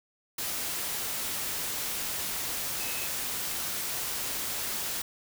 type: tone in noise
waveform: sine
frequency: 2580 Hz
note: E7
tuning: 38 cents flat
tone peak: -41 dBFS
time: 2.8-3.07 s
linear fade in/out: 5 ms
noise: white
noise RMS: -33 dBFS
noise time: 0.38-5.02 s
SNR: -11 dB
effects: none